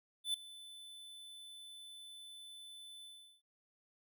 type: tone with ADSR envelope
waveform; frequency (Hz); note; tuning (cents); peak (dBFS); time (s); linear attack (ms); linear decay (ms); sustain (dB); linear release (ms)
square; 3510; A7; -5; -32; 0.24-3.42; 100; 4; -19; 380
effects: none